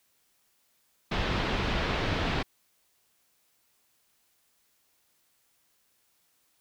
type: low-pass noise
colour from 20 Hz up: pink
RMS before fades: -29 dBFS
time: 1.11-2.43 s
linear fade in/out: 10 ms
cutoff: 4000 Hz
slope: 24 dB/octave
effects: white hiss -70 dBFS RMS until 6.6 s